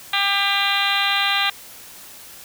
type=harmonic tone with a mistuned harmonic; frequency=398.4 Hz; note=G4; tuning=28 cents sharp; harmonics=2 / 3 / 4 / 5 / 6 / 7 / 8 / 9 / 10; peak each=-26 / -26 / -26 / -26 / -26 / -26 / -26 / -26 / -26 dBFS; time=0.13-1.5 s; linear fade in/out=5 ms; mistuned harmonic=8; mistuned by=+21 cents; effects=white hiss -41 dBFS RMS until 2.44 s